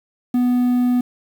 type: tone with quantisation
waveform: triangle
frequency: 246.9 Hz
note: B3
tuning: in tune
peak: -12 dBFS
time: 0.34-1.01 s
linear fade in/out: 5 ms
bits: 7
effects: none